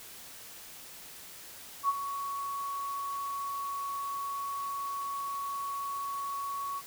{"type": "tone with ADSR envelope", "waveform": "sine", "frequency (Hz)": 1116, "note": "C#6", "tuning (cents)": 11, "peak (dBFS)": -22, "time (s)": [1.83, 6.82], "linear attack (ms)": 58, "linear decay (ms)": 33, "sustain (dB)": -11, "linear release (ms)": 46, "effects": ["white hiss -48 dBFS RMS until 6.86 s"]}